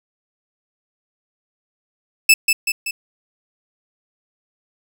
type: tone with echo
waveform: sawtooth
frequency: 2625 Hz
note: E7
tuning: 8 cents flat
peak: -4 dBFS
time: 2.29-2.34 s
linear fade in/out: 5 ms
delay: 190 ms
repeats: 3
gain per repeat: -5 dB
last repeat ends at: 2.91 s
effects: none